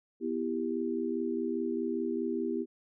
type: chord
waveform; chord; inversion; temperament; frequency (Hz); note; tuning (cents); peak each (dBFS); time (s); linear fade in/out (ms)
sine; E minor; second; equal with one note detuned; 246.9 / 329.6 / 394.5; B3 / E4 / G4; 0 / 0 / +11; -34; 0.2-2.66; 50
effects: none